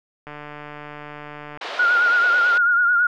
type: click train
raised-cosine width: 0.5 ms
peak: -21 dBFS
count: 194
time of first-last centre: 0.27-1.574 s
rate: 148 Hz
type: band-pass noise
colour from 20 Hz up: pink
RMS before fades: -31 dBFS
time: 1.61-2.58 s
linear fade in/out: 5 ms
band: 450 to 4100 Hz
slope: 24 dB/octave
type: tone with vibrato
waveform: sine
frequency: 1426 Hz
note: F6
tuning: 36 cents sharp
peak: -14 dBFS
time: 1.79-3.07 s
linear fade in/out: 5 ms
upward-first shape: triangle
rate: 9.1 Hz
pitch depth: 61 cents each way
effects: none